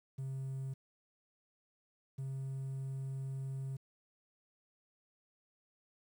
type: tone pair in turn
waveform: triangle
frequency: 133.8 / 134.38 Hz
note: C3 / C3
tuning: +39 / +47 cents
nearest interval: unison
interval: 8 cents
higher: second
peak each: -35 / -35 dBFS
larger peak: neither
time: 0.18-0.74 / 2.18-3.77 s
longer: second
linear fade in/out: 10 ms
effects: tanh soft clip ceiling -31 dBFS + 11-bit